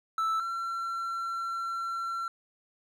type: tone pair in turn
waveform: triangle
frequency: 1318.5 / 1356.4 Hz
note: E6 / E6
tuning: 0 / +49 cents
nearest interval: unison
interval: 49 cents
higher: second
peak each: -24 / -29 dBFS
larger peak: first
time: 0.18-0.4 / 0.4-2.28 s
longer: second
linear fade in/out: 2 ms
effects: none